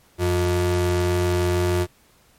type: ring-modulated tone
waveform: square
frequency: 133.2 Hz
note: C3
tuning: 31 cents sharp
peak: -16 dBFS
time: 0.18-1.87 s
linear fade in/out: 50 ms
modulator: 223 Hz
effects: pink hiss -57 dBFS RMS until 2.38 s + MP3 64 kbps